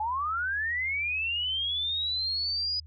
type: linear sweep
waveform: sine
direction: up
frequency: 830.6 to 4978 Hz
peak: -27 dBFS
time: 0-2.8 s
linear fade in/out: 5 ms
effects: added 78 Hz sine -45 dBFS peak until 2.86 s